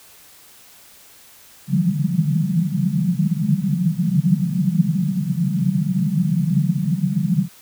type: band-pass noise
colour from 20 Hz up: white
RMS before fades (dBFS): -19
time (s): 1.67-7.49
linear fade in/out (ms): 50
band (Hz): 140 to 200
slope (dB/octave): 96
effects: white hiss -47 dBFS RMS until 7.61 s